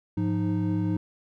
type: tone cluster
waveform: triangle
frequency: 104.6 / 175.9 / 309.3 Hz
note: G#2 / F3 / D#4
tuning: +13 / +13 / -10 cents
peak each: -26 dBFS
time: 0.17-0.97 s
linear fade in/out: 5 ms
effects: none